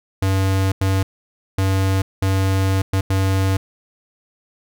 square tone bursts at uneven times, 96 Hz, G2, 36 cents flat, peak -16 dBFS, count 6, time 0.22-0.72 / 0.81-1.03 / 1.58-2.02 / 2.22-2.82 / 2.93-3.01 / 3.1-3.57 s, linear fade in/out 5 ms, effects none

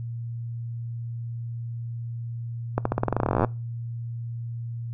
accelerating click train, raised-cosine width 1 ms, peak -8 dBFS, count 23, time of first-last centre 2.78-3.447 s, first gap 74 ms, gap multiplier 0.9, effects noise-tail reverb RT60 0.3 s tail -23 dB re dry + added 117 Hz sine -30 dBFS peak until 4.93 s

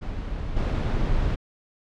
brown noise with level steps, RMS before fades -30 / -23 dBFS, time 0.01-1.36 s, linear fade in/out 20 ms, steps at 0.56 s, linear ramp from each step 10 ms, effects low-pass 4000 Hz 12 dB/octave

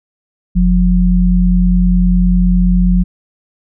sine tone pair together, 45.1 / 180 Hz, F#1 / F#3, -44 / -47 cents, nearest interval 2 octaves, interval 2397 cents, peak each -10 dBFS, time 0.55-3.04 s, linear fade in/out 20 ms, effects none

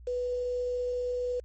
sine tone with quantisation, 493.9 Hz, B4, in tune, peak -28 dBFS, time 0.07-1.4 s, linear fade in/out 5 ms, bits 8, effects added 60 Hz sine -46 dBFS peak until 1.44 s + MP3 32 kbps

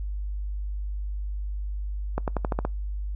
accelerating click train, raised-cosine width 1 ms, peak -12 dBFS, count 7, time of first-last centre 2.18-2.651 s, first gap 98 ms, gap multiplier 0.91, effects noise-tail reverb RT60 0.2 s tail -26 dB re dry + added 50 Hz sine -28 dBFS peak until 3.15 s

